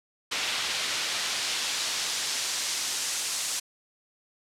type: noise with band-pass filter sweep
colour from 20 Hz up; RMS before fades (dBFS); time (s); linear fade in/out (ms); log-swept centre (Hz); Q
pink; -30; 0.31-3.6; 10; 3300 to 7200; 0.91
effects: low-pass 12000 Hz 12 dB/octave